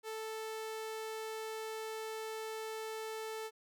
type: tone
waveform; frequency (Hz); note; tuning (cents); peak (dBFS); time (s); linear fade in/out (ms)
sawtooth; 440; A4; 0; -36; 0.03-3.51; 50
effects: none